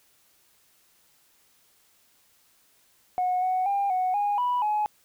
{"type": "tone with pitch steps", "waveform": "sine", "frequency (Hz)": [730, 742, 800, 739, 820, 983, 844], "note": ["F#5", "F#5", "G5", "F#5", "G#5", "B5", "G#5"], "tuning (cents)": [-24, 5, 35, -2, -22, -8, 28], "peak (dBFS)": -21, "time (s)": [3.18, 4.86], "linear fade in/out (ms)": 0, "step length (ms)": 240, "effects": ["tanh soft clip ceiling -19 dBFS", "white hiss -63 dBFS RMS until 5.04 s"]}